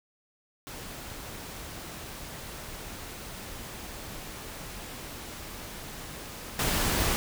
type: noise with level steps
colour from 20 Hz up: pink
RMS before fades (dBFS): -41 / -27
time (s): 0.67-7.16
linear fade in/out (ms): 0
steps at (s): 6.59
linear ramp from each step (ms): 2
effects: none